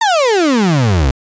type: exponential sweep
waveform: 35% pulse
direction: down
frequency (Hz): 938 to 61.3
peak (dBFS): -8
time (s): 0.01-1.11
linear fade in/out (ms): 5
effects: resampled to 16000 Hz